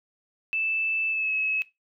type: tone with pitch glide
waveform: sine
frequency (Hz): 2637 to 2577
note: E7 to E7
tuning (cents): 0 to -40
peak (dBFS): -24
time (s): 0.53-1.62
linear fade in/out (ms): 0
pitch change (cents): -40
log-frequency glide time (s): 1.09-1.32
effects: noise-tail reverb RT60 0.2 s tail -18 dB re dry